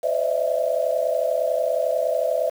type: tone cluster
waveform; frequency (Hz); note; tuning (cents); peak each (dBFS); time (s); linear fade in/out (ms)
sine; 512 / 586 / 635 / 666; C5 / D5 / D#5 / E5; -38 / -4 / +35 / +18; -25; 0.03-2.5; 10
effects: 7-bit